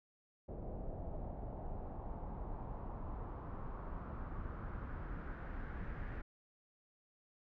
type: noise with low-pass filter sweep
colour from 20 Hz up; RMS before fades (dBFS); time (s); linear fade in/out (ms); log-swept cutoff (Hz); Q
brown; -44; 0.48-6.22; 10; 630 to 1800; 2.8
effects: none